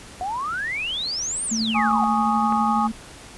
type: exponential two-way sweep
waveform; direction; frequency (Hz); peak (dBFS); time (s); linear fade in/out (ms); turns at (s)
sine; up then down; 710 to 9397 to 710; -24; 0.21-2.04; 0; 1.45
type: tone with tremolo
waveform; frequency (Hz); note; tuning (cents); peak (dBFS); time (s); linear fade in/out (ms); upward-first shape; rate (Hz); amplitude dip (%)
sine; 223; A3; +23; -21; 1.51-2.92; 10; sine; 12; 30
type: chord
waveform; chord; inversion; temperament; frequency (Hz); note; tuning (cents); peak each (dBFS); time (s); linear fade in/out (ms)
sine; Ab suspended fourth; none; equal; 830.6 / 1108.7 / 1244.5; Ab5 / Db6 / Eb6; 0 / 0 / 0; -21 / -27 / -24; 1.74-2.88; 20
type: clicks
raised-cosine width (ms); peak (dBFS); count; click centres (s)
0.5; -22 / -18; 2; 1.912 / 2.524
effects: pink hiss -42 dBFS RMS until 3.37 s + resampled to 24000 Hz